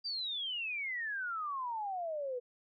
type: exponential sweep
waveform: sine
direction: down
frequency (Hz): 4774 to 480.3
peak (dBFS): -35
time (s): 0.04-2.4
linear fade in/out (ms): 20
effects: none